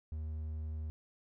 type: tone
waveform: triangle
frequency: 77.78 Hz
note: D#2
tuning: in tune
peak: -35 dBFS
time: 0.12-0.9 s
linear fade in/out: 0 ms
effects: none